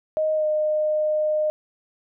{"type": "tone with pitch glide", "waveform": "sine", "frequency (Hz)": [623, 612.3], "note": ["D#5", "D#5"], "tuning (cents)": [2, -28], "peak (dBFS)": -19, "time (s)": [0.17, 1.5], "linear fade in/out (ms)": 0, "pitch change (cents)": -30, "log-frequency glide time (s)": [0.34, 0.46], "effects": []}